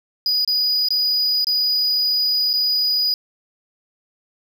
triangle tone with dropouts, 4933 Hz, D#8, 16 cents flat, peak -15 dBFS, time 0.26-3.14 s, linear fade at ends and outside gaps 1 ms, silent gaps 0.448-0.476 / 0.886-0.905 / 1.445-1.469 / 2.531-2.537 s, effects none

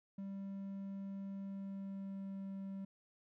triangle tone with pitch glide, 196 to 194.42 Hz, G3 to G3, 0 to -14 cents, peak -40 dBFS, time 0.18-2.85 s, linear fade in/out 5 ms, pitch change -14 cents, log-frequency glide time 1.45-2.53 s, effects none

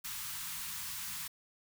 white band-stop noise, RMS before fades -41 dBFS, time 0.04-1.28 s, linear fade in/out 10 ms, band 220 to 880 Hz, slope 96 dB/octave, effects none

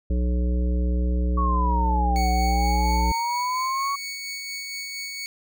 harmonic tone, 61 Hz, B1, 21 cents flat, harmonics 1 / 3 / 5 / 7 / 9, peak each -20 / -30 / -34 / -37 / -39 dBFS, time 0.1-3.12 s, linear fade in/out 5 ms
sine exponential two-way sweep, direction down then up, 1125 to 742 to 1125 Hz, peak -23 dBFS, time 1.37-3.96 s, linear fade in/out 10 ms, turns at 2.29 s
20% pulse tone with tremolo, 2228 Hz, C#7, 8 cents sharp, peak -25 dBFS, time 2.16-5.26 s, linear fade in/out 0 ms, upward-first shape sine, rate 4.3 Hz, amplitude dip 25%
effects none

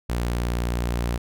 sawtooth tone, 59.4 Hz, A#1, 33 cents sharp, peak -19 dBFS, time 0.09-1.18 s, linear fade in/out 10 ms, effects none

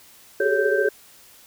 sine tone cluster, 385.4 / 416.3 / 431.3 / 558 / 1563 Hz, G4 / G#4 / A4 / C#5 / G6, -29 / +4 / -35 / +11 / -6 cents, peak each -24 dBFS, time 0.4-0.89 s, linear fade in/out 5 ms, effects white hiss -50 dBFS RMS until 1.46 s

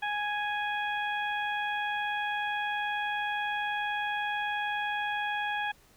harmonic tone, 830.6 Hz, G#5, in tune, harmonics 1 / 2 / 3 / 4, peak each -32 / -33 / -38 / -41 dBFS, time 0.02-5.72 s, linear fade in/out 10 ms, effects pink hiss -61 dBFS RMS until 5.96 s

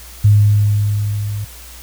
sine tone with level ramp, 103.83 Hz, G#2, in tune, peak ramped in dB -5 to -20 dBFS, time 0.24-1.45 s, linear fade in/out 10 ms, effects added 60 Hz sine -37 dBFS peak until 1.82 s + white hiss -38 dBFS RMS until 1.82 s

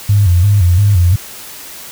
sine tone with vibrato, 94.8 Hz, F#2, 43 cents sharp, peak -6 dBFS, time 0.09-1.16 s, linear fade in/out 5 ms, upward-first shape square, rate 2.9 Hz, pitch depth 130 cents each way, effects white hiss -31 dBFS RMS until 1.91 s

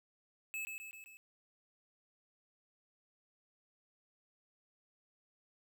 square tone with echo, 2599 Hz, E7, 25 cents flat, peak -39 dBFS, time 0.54-0.65 s, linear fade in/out 0 ms, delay 130 ms, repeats 4, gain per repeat -4 dB, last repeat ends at 1.17 s, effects 12-bit

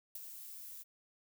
violet noise with ADSR envelope, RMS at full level -42 dBFS, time 0.15-0.84 s, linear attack 4 ms, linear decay 24 ms, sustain -7 dB, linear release 28 ms, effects none

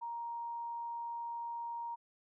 sine tone, 937 Hz, A#5, 9 cents sharp, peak -38 dBFS, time 0.01-1.96 s, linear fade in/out 20 ms, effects none

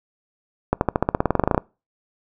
accelerating click train, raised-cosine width 1 ms, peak -3 dBFS, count 17, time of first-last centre 0.73-1.578 s, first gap 81 ms, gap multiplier 0.94, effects noise-tail reverb RT60 0.3 s tail -24 dB re dry

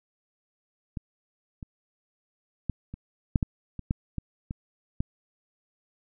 clicks, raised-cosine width 5 ms, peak -20 / -26 / -15 / -25 / -8 / -12 / -23 / -12 / -18 / -20 / -14 dBFS, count 11, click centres 0.972 / 1.628 / 2.697 / 2.94 / 3.358 / 3.428 / 3.793 / 3.909 / 4.183 / 4.509 / 5.005 s, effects none

